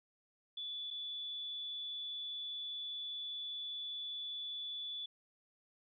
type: tone with dropouts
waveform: sine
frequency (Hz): 3455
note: A7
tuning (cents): -32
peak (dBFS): -40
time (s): 0.57-5.06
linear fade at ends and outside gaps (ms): 5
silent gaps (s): 0.905-0.909
effects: none